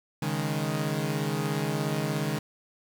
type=chord; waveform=sawtooth; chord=C# suspended second; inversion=none; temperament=equal; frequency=138.59 / 155.56 / 207.7 Hz; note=C#3 / D#3 / G#3; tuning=0 / 0 / 0 cents; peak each=-28 / -26 / -29 dBFS; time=0.22-2.39 s; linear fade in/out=5 ms; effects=8-bit